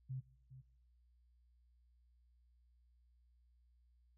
sine tone with echo, 130.81 Hz, C3, in tune, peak -40 dBFS, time 0.09-0.21 s, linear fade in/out 20 ms, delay 410 ms, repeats 1, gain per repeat -13 dB, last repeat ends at 0.62 s, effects noise-tail reverb RT60 0.9 s tail -23 dB re dry + added 60 Hz sine -68 dBFS peak until 4.17 s

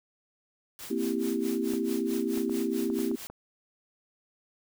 white noise with tremolo, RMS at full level -41 dBFS, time 0.79-3.27 s, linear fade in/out 0 ms, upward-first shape sine, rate 4.6 Hz, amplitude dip 90%
sine chord, C dominant seventh, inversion third, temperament equal with one note detuned, 233.1 / 261.6 / 328.7 / 392 Hz, Bb3 / C4 / E4 / G4, 0 / 0 / -5 / 0 cents, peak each -32 dBFS, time 0.9-3.16 s, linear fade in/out 10 ms
clicks, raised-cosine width 1 ms, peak -30 dBFS, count 7, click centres 1.736 / 2.376 / 2.496 / 2.901 / 2.99 / 3.114 / 3.3 s
effects none

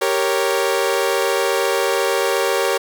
sawtooth chord, G diminished, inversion none, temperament equal, 392 / 466.2 / 554.4 Hz, G4 / Bb4 / Db5, 0 / 0 / 0 cents, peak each -17 dBFS, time 0.01-2.78 s, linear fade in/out 10 ms, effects none

